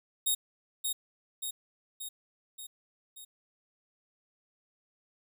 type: tone with echo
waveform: 5% pulse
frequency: 3729 Hz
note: A#7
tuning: in tune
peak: -18 dBFS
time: 0.26-0.35 s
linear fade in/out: 10 ms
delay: 580 ms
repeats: 5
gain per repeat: -4 dB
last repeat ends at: 3.25 s
effects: none